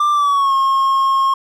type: tone with pitch glide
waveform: triangle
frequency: 1184 to 1079.5 Hz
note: D6 to C#6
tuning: +14 to -46 cents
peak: -10 dBFS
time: 0-1.34 s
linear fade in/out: 5 ms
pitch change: -160 cents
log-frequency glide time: 0.12-0.54 s
effects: none